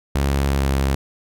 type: tone with pitch glide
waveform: sawtooth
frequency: 69.3 to 67.91 Hz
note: C#2 to C#2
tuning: 0 to -35 cents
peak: -13 dBFS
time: 0.15-0.95 s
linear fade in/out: 5 ms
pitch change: -35 cents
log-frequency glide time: 0.48-0.68 s
effects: none